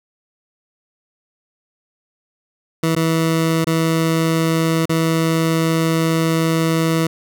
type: tone with dropouts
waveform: 20% pulse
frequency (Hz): 162.7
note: E3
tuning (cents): -22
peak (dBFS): -10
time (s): 2.83-7.07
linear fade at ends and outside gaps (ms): 5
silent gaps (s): 2.952-2.963 / 3.645-3.669 / 4.856-4.894
effects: none